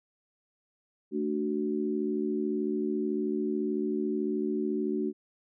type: chord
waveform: sine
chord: D major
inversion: second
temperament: equal with one note detuned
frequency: 220 / 293.7 / 371.9 Hz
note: A3 / D4 / F#4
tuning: 0 / 0 / +9 cents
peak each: -32 / -32 / -31 dBFS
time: 1.11-5.13 s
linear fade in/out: 50 ms
effects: none